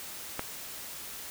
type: click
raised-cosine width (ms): 0.5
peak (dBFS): -16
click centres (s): 0.394
effects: white hiss -42 dBFS RMS until 1.3 s